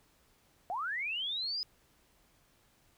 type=linear sweep; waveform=sine; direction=up; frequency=674 to 5070 Hz; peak=-33 dBFS; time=0.7-1.63 s; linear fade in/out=0 ms; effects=pink hiss -68 dBFS RMS until 2.97 s